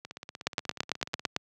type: two click trains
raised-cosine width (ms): 0.2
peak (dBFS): -23 / -9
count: 21 / 9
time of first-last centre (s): 0.05-1.255 / 0.47-1.364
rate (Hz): 16.6 / 8.95
effects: high-pass 100 Hz 12 dB/octave